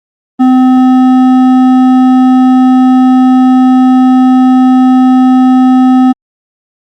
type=tone with hard clipping; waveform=sine; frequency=256.5 Hz; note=C4; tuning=34 cents flat; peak=-4 dBFS; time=0.39-6.13 s; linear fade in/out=20 ms; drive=9 dB; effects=Opus 24 kbps